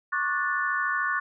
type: chord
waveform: sine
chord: D major seventh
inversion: third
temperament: just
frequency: 1101.2 / 1174.7 / 1468.3 / 1762 Hz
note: C#6 / D6 / F#6 / A6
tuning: -12 / 0 / -14 / +2 cents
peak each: -30 / -33 / -28 / -29 dBFS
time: 0.12-1.2 s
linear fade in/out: 10 ms
effects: none